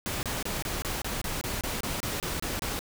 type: noise bursts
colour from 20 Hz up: pink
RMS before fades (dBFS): -32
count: 14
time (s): 0.06-2.791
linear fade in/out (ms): 0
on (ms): 170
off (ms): 27
effects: none